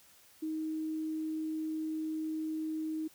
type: tone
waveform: sine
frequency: 314.4 Hz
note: D#4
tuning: 18 cents sharp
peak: -33 dBFS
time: 0.42-3.08 s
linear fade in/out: 10 ms
effects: white hiss -61 dBFS RMS until 3.14 s